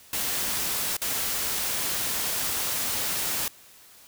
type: noise with dropouts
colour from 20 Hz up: white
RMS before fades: -28 dBFS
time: 0.13-3.48 s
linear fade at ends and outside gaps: 2 ms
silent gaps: 0.968-1.017 s
effects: white hiss -52 dBFS RMS until 4.07 s